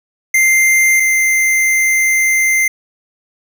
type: tone pair in turn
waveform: square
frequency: 2093 / 2085 Hz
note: C7 / C7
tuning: 0 / -7 cents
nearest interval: unison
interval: 7 cents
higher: first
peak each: -9 / -11 dBFS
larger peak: first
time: 0.34-1 / 1-2.68 s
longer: second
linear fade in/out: 5 ms
effects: none